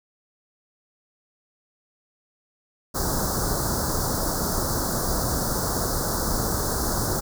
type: band-stop noise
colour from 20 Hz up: pink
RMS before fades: -25 dBFS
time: 2.94-7.21 s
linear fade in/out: 20 ms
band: 1500 to 4500 Hz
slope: 48 dB/octave
effects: none